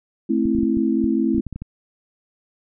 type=chord; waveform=sine; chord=A minor; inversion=none; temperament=just; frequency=220 / 264 / 330 Hz; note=A3 / C4 / E4; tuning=0 / +16 / +2 cents; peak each=-21 dBFS; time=0.29-1.41 s; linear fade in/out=10 ms
type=clicks; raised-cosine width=5 ms; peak=-18 dBFS; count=12; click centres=0.456 / 0.55 / 0.586 / 0.632 / 0.771 / 1.042 / 1.347 / 1.381 / 1.467 / 1.527 / 1.56 / 1.62 s
effects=none